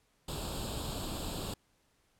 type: noise with comb filter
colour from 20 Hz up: pink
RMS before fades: -38 dBFS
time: 0.28-1.54 s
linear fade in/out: 5 ms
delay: 0.25 ms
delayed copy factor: +0.8
effects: pink hiss -72 dBFS RMS until 2.19 s + low-pass 12000 Hz 12 dB/octave